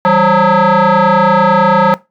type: tone with frequency modulation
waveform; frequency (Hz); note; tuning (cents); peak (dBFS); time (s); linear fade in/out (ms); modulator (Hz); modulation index
sine; 196; G3; 0; -4; 0.05-1.94; 0; 363; 3.3
effects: noise-tail reverb RT60 0.2 s tail -19 dB re dry + tanh soft clip ceiling -5 dBFS